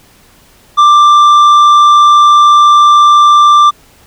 sine tone with tanh clipping, 1181 Hz, D6, 9 cents sharp, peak -3 dBFS, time 0.77-3.71 s, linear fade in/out 20 ms, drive 7 dB, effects pink hiss -44 dBFS RMS until 4.06 s

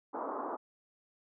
white band-pass noise, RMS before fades -38 dBFS, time 0.13-0.57 s, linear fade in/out 20 ms, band 250 to 1200 Hz, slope 48 dB/octave, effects none

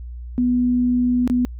sine tone with dropouts, 246.9 Hz, B3, in tune, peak -15 dBFS, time 0.38-1.45 s, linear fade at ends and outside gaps 0 ms, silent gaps 1.276-1.299 s, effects added 60 Hz sine -30 dBFS peak until 1.59 s

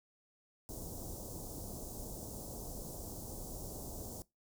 pink band-stop noise, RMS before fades -45 dBFS, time 0.69-4.22 s, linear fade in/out 0 ms, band 750 to 6000 Hz, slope 24 dB/octave, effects noise-tail reverb RT60 0.2 s tail -21 dB re dry

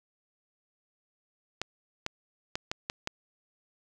clicks, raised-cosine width 0.2 ms, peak -14 dBFS, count 6, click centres 1.616 / 2.064 / 2.555 / 2.715 / 2.899 / 3.074 s, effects none

